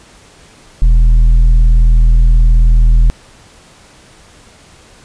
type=tone with tanh clipping; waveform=triangle; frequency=40.6 Hz; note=E1; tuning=26 cents flat; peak=-5 dBFS; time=0.82-3.1 s; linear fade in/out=0 ms; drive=10 dB; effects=pink hiss -42 dBFS RMS until 5.04 s + resampled to 22050 Hz